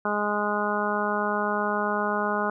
harmonic tone, 207.7 Hz, G#3, in tune, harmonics 1 / 2 / 3 / 4 / 5 / 6 / 7, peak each -31 / -31 / -31 / -31 / -31 / -31 / -31 dBFS, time 0.05-2.5 s, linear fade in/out 2 ms, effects none

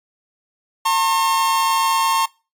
45% pulse tone pair together, 906.9 / 1076 Hz, A#5 / C6, -48 / +48 cents, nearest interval minor third, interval 296 cents, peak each -18 dBFS, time 0.85-2.26 s, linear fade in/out 10 ms, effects noise-tail reverb RT60 0.3 s tail -23 dB re dry + AAC 64 kbps

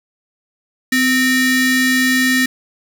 45% pulse ring-modulated tone, 1046 Hz, C6, 1 cent flat, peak -9 dBFS, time 0.92-2.46 s, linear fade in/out 5 ms, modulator 790 Hz, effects none

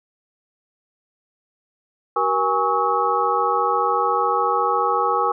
sine tone cluster, 381.1 / 475.1 / 823 / 1112 / 1287 Hz, G4 / A#4 / G#5 / C#6 / E6, -49 / +33 / -16 / +5 / -42 cents, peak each -28 / -24 / -22 / -22 / -23 dBFS, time 2.16-5.32 s, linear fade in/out 5 ms, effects none

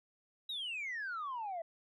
sine exponential sweep, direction down, 3903 to 646 Hz, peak -36 dBFS, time 0.49-1.62 s, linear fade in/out 5 ms, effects tanh soft clip ceiling -35 dBFS

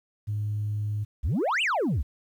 sine tone, 104.9 Hz, G#2, 18 cents sharp, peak -25 dBFS, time 0.27-1.05 s, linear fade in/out 20 ms
sine exponential two-way sweep, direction up then down, 55 to 3116 to 55 Hz, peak -20 dBFS, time 1.23-2.03 s, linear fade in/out 20 ms, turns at 1.62 s
effects tanh soft clip ceiling -22 dBFS + 10-bit

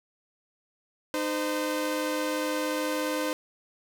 sawtooth tone pair together, 305.6 / 514 Hz, D#4 / C5, -31 / -31 cents, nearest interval major sixth, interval 900 cents, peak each -26 dBFS, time 1.14-3.33 s, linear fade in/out 0 ms, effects none

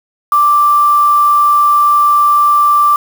sine tone with quantisation, 1174.7 Hz, D6, in tune, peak -6 dBFS, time 0.32-2.96 s, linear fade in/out 2 ms, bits 4, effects none

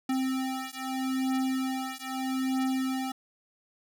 square beating tone pair, 261.6 / 262.39 Hz, C4 / C4, 0 / +5 cents, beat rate 0.79 Hz, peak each -32 / -32 dBFS, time 0.09-3.12 s, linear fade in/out 5 ms, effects none

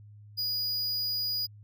square tone, 4910 Hz, D#8, 24 cents flat, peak -29 dBFS, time 0.37-1.47 s, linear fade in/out 20 ms, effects added 104 Hz sine -48 dBFS peak until 1.63 s

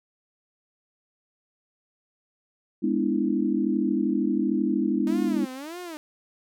sine chord, E dominant seventh, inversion first, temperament just, 206 / 247.2 / 296.7 / 329.6 Hz, G#3 / B3 / D4 / E4, -14 / +2 / +18 / 0 cents, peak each -27 dBFS, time 2.82-5.46 s, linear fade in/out 20 ms
sawtooth tone with vibrato, 303.8 Hz, D#4, 41 cents flat, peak -31 dBFS, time 5.07-5.97 s, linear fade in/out 0 ms, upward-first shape sine, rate 1.7 Hz, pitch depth 290 cents each way
effects none

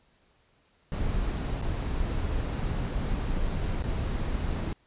brown noise with dropouts, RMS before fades -29 dBFS, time 0.92-4.73 s, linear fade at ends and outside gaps 1 ms, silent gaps 1.615-1.623 / 3.824-3.839 s, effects pink hiss -66 dBFS RMS until 4.86 s + resampled to 8000 Hz

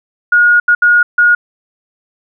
sine tone bursts at uneven times, 1439 Hz, F#6, 49 cents flat, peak -5 dBFS, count 4, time 0.32-0.6 / 0.68-0.75 / 0.82-1.03 / 1.18-1.35 s, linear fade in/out 5 ms, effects none

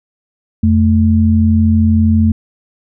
sine tone pair together, 87.31 / 220 Hz, F2 / A3, 0 / 0 cents, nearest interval octave + major third, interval 1600 cents, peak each -10 dBFS, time 0.63-2.32 s, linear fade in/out 5 ms, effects none

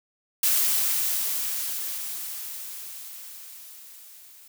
blue noise with level ramp, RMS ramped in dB -21 to -50 dBFS, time 0.43-4.48 s, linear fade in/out 5 ms, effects none

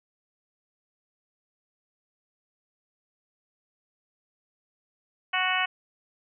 harmonic tone, 370 Hz, F#4, in tune, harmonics 2 / 3 / 4 / 5 / 6 / 7 / 8, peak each -31 / -31 / -31 / -31 / -31 / -31 / -31 dBFS, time 5.33-5.66 s, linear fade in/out 10 ms, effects none

